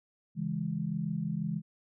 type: chord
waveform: sine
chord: C# minor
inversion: none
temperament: equal with one note detuned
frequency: 138.59 / 164.81 / 206.8 Hz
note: C#3 / E3 / G#3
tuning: 0 / 0 / -7 cents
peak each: -38 / -33 / -35 dBFS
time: 0.35-1.62 s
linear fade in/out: 50 ms
effects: none